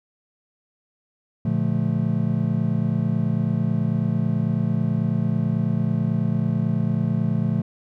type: chord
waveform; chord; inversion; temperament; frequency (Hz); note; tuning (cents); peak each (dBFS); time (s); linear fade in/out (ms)
triangle; Bb major seventh; none; just; 116.54 / 145.68 / 174.81 / 218.5; Bb2 / D3 / F3 / A3; 0 / -14 / +2 / -12; -23; 1.45-7.62; 5
effects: none